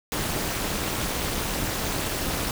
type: noise with amplitude modulation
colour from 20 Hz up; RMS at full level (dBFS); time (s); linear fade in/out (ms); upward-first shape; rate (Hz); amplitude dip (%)
pink; -24; 0.12-2.51; 2; sine; 235; 85
effects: none